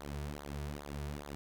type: tone with flanger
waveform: sawtooth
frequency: 72.5 Hz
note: D2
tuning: 22 cents flat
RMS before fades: -42 dBFS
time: 0-1.35 s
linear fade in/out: 0 ms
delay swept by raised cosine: 0.36 to 3.86 ms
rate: 2.4 Hz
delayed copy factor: -0.85
effects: none